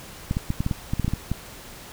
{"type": "clicks", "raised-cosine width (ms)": 5, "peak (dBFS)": -11, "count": 12, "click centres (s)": [0.311, 0.369, 0.504, 0.605, 0.664, 0.712, 0.935, 0.997, 1.046, 1.08, 1.136, 1.316], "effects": ["pink hiss -42 dBFS RMS until 1.92 s"]}